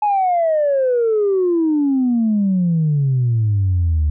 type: exponential sweep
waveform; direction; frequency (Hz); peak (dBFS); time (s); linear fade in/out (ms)
sine; down; 852 to 73.3; -12; 0.02-4.1; 5
effects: tanh soft clip ceiling -10 dBFS